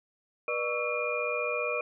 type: tone cluster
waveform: sine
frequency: 485 / 600 / 1122 / 1319 / 2421 Hz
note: B4 / D5 / C#6 / E6 / D#7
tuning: -31 / +37 / +21 / +1 / -48 cents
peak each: -33 / -34 / -38 / -39 / -32 dBFS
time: 0.48-1.81 s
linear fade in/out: 2 ms
effects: none